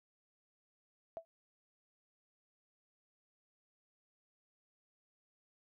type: tone with exponential decay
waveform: sine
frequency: 660 Hz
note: E5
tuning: 2 cents sharp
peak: -36 dBFS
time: 1.17-1.25 s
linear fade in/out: 0 ms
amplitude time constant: 17 ms
effects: none